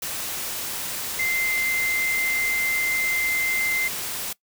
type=tone in noise; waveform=sine; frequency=2082 Hz; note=C7; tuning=9 cents flat; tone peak=-22 dBFS; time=1.19-3.88 s; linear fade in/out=5 ms; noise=white; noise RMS=-30 dBFS; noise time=0.02-4.33 s; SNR=+5 dB; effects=noise-tail reverb RT60 0.1 s tail -21 dB re dry